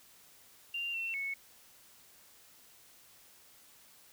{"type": "tone with pitch steps", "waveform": "sine", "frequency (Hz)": [2783, 2703, 2205], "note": ["F7", "E7", "C#7"], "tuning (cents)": [-7, 43, -10], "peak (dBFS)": -34, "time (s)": [0.74, 1.34], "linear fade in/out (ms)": 5, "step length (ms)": 200, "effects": ["white hiss -60 dBFS RMS until 4.12 s"]}